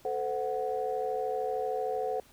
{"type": "chord", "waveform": "sine", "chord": "F# diminished", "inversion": "first", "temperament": "equal with one note detuned", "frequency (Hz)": [440, 513.1, 740], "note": ["A4", "C5", "F#5"], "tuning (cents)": [0, -34, 0], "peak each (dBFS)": -33, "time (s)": [0.05, 2.2], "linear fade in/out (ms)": 2, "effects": ["tanh soft clip ceiling -20 dBFS", "pink hiss -59 dBFS RMS until 2.32 s"]}